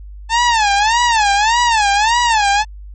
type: tone with vibrato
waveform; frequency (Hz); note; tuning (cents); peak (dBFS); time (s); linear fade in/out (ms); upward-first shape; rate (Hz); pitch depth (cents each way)
sawtooth; 880; A5; 0; -7; 0.29-2.65; 50; sine; 1.7; 170
effects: added 50 Hz sine -30 dBFS peak until 2.94 s + MP3 32 kbps